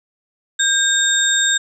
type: tone cluster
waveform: sine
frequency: 1599 / 3678 / 7550 Hz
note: G6 / A#7 / A#8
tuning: +34 / -24 / +21 cents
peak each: -18 dBFS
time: 0.59-1.58 s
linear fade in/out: 10 ms
effects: none

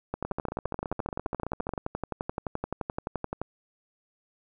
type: two click trains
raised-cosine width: 1 ms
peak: -16 / -18 dBFS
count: 39 / 23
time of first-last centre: 0.14-3.416 / 0.25-1.736 s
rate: 11.6 / 14.8 Hz
effects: none

